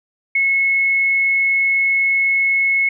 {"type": "tone", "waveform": "sine", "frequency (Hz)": 2186, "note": "C#7", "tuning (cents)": -25, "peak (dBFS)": -13, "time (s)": [0.35, 2.89], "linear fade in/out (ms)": 5, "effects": []}